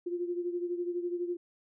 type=beating tone pair; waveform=sine; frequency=349.2 / 361.2 Hz; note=F4 / F#4; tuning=0 / -42 cents; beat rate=12 Hz; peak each=-32 / -38 dBFS; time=0.06-1.37 s; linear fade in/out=10 ms; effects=none